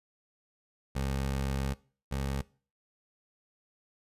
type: tone pair in turn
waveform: 20% pulse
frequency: 67.5 / 68.01 Hz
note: C#2 / C#2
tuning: -45 / -32 cents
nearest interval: unison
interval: 13 cents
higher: second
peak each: -25 / -26 dBFS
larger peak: first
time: 0.95-1.74 / 2.11-2.42 s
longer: first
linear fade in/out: 10 ms
effects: noise-tail reverb RT60 0.4 s tail -21 dB re dry + resampled to 32000 Hz